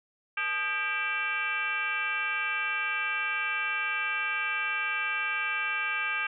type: tone with frequency modulation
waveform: sine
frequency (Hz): 1965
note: B6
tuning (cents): -9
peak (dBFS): -27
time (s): 0.37-6.27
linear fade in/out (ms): 5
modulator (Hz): 368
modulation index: 2.1
effects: none